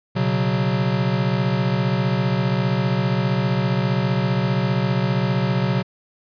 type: chord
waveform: square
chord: B suspended second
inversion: none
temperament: equal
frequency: 123.47 / 138.59 / 185 Hz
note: B2 / C#3 / F#3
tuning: 0 / 0 / 0 cents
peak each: -23 / -24 / -23 dBFS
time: 0.15-5.83 s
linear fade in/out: 20 ms
effects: resampled to 11025 Hz